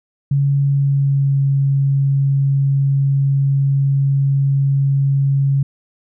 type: tone with pitch glide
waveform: sine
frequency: 140 to 138.07 Hz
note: C#3 to C#3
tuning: +18 to -7 cents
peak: -12 dBFS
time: 0.31-5.63 s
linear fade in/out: 5 ms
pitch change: -25 cents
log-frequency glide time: 0.6-1.41 s
effects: none